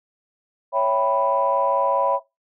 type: chord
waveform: sine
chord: C# half-diminished seventh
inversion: none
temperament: equal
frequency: 554.4 / 659.3 / 784 / 987.8 Hz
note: C#5 / E5 / G5 / B5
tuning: 0 / 0 / 0 / 0 cents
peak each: -21 / -23 / -26 / -21 dBFS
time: 0.72-2.2 s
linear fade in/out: 50 ms
effects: noise-tail reverb RT60 0.2 s tail -17 dB re dry + tanh soft clip ceiling -7 dBFS